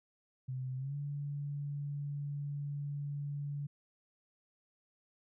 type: tone with pitch glide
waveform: sine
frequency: 129.5 to 143.69 Hz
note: C3 to D3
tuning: -17 to -37 cents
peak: -36 dBFS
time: 0.48-3.67 s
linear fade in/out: 10 ms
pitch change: +180 cents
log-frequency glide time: 0.77-0.95 s
effects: none